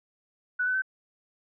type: tone with pitch steps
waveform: sine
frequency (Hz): 1480 / 1506.7 / 1534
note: F#6 / F#6 / G6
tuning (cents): 0 / +31 / -38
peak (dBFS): -24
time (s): 0.59-0.821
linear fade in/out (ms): 10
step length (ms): 77
effects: none